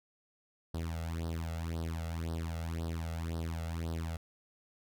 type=tone with flanger; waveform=sawtooth; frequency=82.41 Hz; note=E2; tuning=in tune; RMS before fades=-37 dBFS; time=0.74-4.17 s; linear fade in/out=5 ms; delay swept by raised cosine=0.21 to 1.51 ms; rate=1.9 Hz; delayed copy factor=+0.85; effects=none